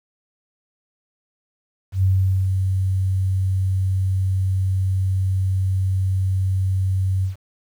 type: tone with ADSR envelope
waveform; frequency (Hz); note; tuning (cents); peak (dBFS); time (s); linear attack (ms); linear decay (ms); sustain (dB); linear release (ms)
sine; 94.8; F#2; +43; -13; 1.92-7.36; 110; 440; -4; 120
effects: 8-bit